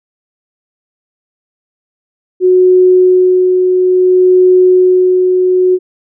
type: tone with tremolo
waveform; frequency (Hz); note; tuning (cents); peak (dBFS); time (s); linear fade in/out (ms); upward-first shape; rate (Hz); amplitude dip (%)
sine; 367.1; F#4; -14; -3; 2.4-5.79; 50; sine; 0.59; 35
effects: none